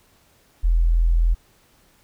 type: tone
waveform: sine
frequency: 41.8 Hz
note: E1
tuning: 25 cents sharp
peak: -14 dBFS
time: 0.63-1.35 s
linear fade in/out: 20 ms
effects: pink hiss -58 dBFS RMS until 2.03 s